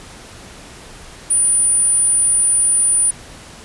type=tone; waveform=sine; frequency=9430 Hz; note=D9; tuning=6 cents sharp; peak=-11 dBFS; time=1.3-3.11 s; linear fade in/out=10 ms; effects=pink hiss -38 dBFS RMS until 3.64 s + resampled to 24000 Hz